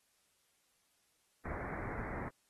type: low-pass noise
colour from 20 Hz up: pink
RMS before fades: -42 dBFS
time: 1.45-2.29 s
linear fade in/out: 5 ms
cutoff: 2200 Hz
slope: 96 dB/octave
effects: white hiss -75 dBFS RMS until 2.49 s + AAC 32 kbps